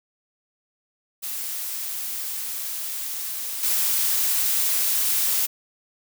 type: noise with level steps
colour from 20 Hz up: blue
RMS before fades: -30 / -22 dBFS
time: 1.22-5.47 s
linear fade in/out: 20 ms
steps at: 3.63 s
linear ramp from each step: 5 ms
effects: none